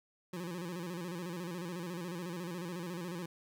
25% pulse tone with vibrato, 174.61 Hz, F3, in tune, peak -35 dBFS, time 0.33-3.26 s, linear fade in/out 5 ms, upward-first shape square, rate 14 Hz, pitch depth 78 cents each way, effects none

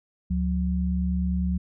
sine tone pair together, 71.92 / 181.7 Hz, D2 / F#3, -36 / -31 cents, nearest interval octave + major third, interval 1605 cents, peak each -25 dBFS, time 0.3-1.58 s, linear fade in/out 10 ms, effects none

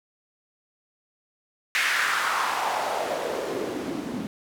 white noise with band-pass filter sweep, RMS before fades -27 dBFS, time 1.75-4.27 s, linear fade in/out 0 ms, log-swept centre 2000 to 210 Hz, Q 2.8, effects none

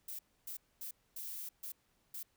violet noise bursts at uneven times, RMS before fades -44 dBFS, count 6, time 0.08-0.19 / 0.47-0.57 / 0.81-0.91 / 1.16-1.49 / 1.63-1.72 / 2.14-2.23 s, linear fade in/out 5 ms, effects pink hiss -75 dBFS RMS until 2.36 s

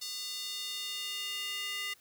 square tone with high-pass filter sweep, 403.4 Hz, G4, 50 cents sharp, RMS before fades -38 dBFS, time 0.01-1.94 s, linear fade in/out 10 ms, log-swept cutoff 4500 to 2300 Hz, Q 2.6, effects white hiss -63 dBFS RMS until 2 s

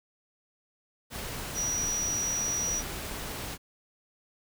sine tone in noise, 5810 Hz, F#8, 32 cents flat, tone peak -28 dBFS, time 1.54-2.83 s, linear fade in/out 50 ms, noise pink, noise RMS -37 dBFS, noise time 1.1-3.58 s, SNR +6 dB, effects none

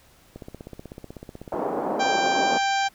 click train, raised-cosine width 2 ms, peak -24 dBFS, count 20, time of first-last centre 0.36-1.54 s, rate 16.1 Hz
white band-pass noise, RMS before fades -27 dBFS, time 1.52-2.58 s, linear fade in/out 5 ms, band 220 to 820 Hz, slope 24 dB/octave
harmonic tone, 787 Hz, G5, 7 cents sharp, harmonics 1 / 2 / 3 / 4 / 5 / 6 / 7 / 8 / 9, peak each -22 / -28 / -32 / -34 / -36 / -38 / -39 / -40 / -41 dBFS, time 1.99-2.89 s, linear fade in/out 20 ms
effects pink hiss -56 dBFS RMS until 2.94 s

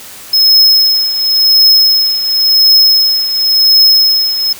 square tone with tremolo, 5170 Hz, E8, 34 cents flat, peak -3 dBFS, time 0.33-4.53 s, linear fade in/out 5 ms, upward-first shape triangle, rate 0.93 Hz, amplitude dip 70%, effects white hiss -31 dBFS RMS until 4.59 s

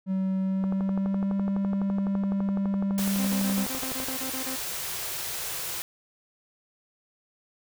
triangle tone with pitch glide, 190 to 196.81 Hz, F#3 to G3, +46 to +7 cents, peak -22 dBFS, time 0.06-3.67 s, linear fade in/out 50 ms, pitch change +61 cents, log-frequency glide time 0.4-1.36 s
click train, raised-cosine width 1 ms, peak -21 dBFS, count 42, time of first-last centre 0.64-4.085 s, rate 11.9 Hz
white band-stop noise, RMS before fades -33 dBFS, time 2.98-5.82 s, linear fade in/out 0 ms, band 190 to 310 Hz, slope 96 dB/octave
sawtooth tone bursts, 261.6 Hz, C4, in tune, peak -30 dBFS, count 11, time 3.18-4.56 s, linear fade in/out 10 ms, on 100 ms, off 28 ms
effects none

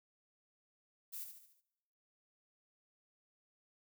violet noise with echo, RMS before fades -45 dBFS, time 1.12-1.25 s, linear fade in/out 20 ms, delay 73 ms, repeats 5, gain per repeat -6 dB, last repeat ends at 1.615 s, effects noise-tail reverb RT60 1.0 s tail -23 dB re dry

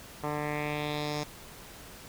10% pulse tone with low-pass filter sweep, 148.8 Hz, D3, 23 cents sharp, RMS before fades -33 dBFS, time 0.23-1.24 s, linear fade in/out 10 ms, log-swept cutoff 1300 to 6000 Hz, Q 2.5, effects pink hiss -48 dBFS RMS until 2.08 s

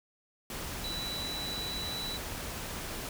sine tone in noise, 3951 Hz, B7, in tune, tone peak -36 dBFS, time 0.84-2.17 s, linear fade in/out 2 ms, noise pink, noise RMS -39 dBFS, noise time 0.5-3.09 s, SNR 0 dB, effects none

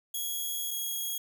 5% pulse tone pair in turn, 3322 / 3307 Hz, G#7 / G#7, 0 / -8 cents, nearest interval unison, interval 8 cents, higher first, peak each -23 dBFS, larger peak neither, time 0.14-0.71 / 0.71-1.18 s, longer first, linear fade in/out 5 ms, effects 10-bit

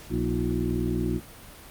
harmonic tone with a mistuned harmonic, 59.7 Hz, A#1, 42 cents sharp, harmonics 1 / 2 / 3 / 4 / 5 / 6, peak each -31 / -31 / -31 / -31 / -31 / -31 dBFS, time 0.09-1.21 s, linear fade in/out 50 ms, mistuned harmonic 5, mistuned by +110 cents, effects pink hiss -46 dBFS RMS until 1.7 s + Opus 48 kbps

